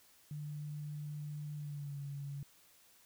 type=tone with pitch glide; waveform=sine; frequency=148.7 to 141 Hz; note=D3 to C#3; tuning=+22 to +30 cents; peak=-40 dBFS; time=0.31-2.43 s; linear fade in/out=2 ms; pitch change=-92 cents; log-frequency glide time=1.56-1.98 s; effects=white hiss -65 dBFS RMS until 3.05 s